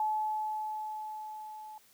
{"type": "tone with level ramp", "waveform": "sine", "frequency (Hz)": 860, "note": "A5", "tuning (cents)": -40, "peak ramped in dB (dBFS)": [-27, -44], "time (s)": [0, 1.78], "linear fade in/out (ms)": 2, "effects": ["white hiss -63 dBFS RMS until 1.93 s"]}